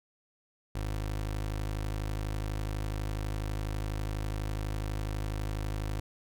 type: tone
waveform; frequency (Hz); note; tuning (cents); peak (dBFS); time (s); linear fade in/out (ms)
25% pulse; 52.1; G#1; +6; -28; 0.75-6; 5
effects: none